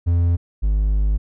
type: tone pair in turn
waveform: triangle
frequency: 86 / 51.23 Hz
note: F2 / G#1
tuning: -26 / -23 cents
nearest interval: major sixth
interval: 897 cents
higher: first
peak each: -12 / -13 dBFS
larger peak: first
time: 0.06-0.37 / 0.62-1.18 s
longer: second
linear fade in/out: 20 ms
effects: none